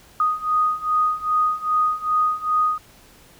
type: beating tone pair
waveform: sine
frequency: 1241 / 1243.5 Hz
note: D#6 / D#6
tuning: -5 / -1 cents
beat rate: 2.5 Hz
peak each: -22 / -20 dBFS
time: 0.2-2.78 s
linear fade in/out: 2 ms
effects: pink hiss -50 dBFS RMS until 3.39 s